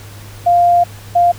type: tone pair in turn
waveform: sine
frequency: 698.5 / 698.5 Hz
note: F5 / F5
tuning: 0 / 0 cents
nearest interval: unison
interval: 0 cents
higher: neither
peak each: -7 dBFS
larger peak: neither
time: 0.46-0.84 / 1.15-1.32 s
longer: first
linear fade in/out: 10 ms
effects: added 102 Hz sine -33 dBFS peak until 1.38 s + pink hiss -38 dBFS RMS until 1.38 s